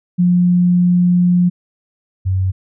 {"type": "tone pair in turn", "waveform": "sine", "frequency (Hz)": [177.6, 94.08], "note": ["F3", "F#2"], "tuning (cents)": [29, 29], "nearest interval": "major seventh", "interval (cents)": 1100, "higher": "first", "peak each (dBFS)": [-9, -13], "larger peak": "first", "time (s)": [[0.18, 1.5], [2.25, 2.52]], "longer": "first", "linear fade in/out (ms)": 20, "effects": []}